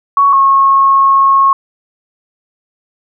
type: tone pair in turn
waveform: sine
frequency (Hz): 1116 / 1091.1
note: C#6 / C#6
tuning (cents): +11 / -28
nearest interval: unison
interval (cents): 39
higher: first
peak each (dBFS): -5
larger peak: neither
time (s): 0.17-0.33 / 0.33-1.53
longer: second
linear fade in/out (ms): 2
effects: none